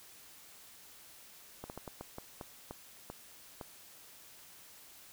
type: slowing click train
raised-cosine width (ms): 1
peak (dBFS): -28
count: 10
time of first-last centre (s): 1.64-3.612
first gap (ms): 59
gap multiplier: 1.31
effects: white hiss -56 dBFS RMS until 5.12 s